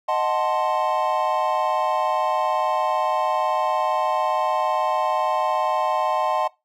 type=chord; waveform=triangle; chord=D# diminished seventh; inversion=none; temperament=equal; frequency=622.3 / 740 / 880 / 1046.5 Hz; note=D#5 / F#5 / A5 / C6; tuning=0 / 0 / 0 / 0 cents; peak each=-23 dBFS; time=0.08-6.48 s; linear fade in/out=10 ms; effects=noise-tail reverb RT60 0.2 s tail -20 dB re dry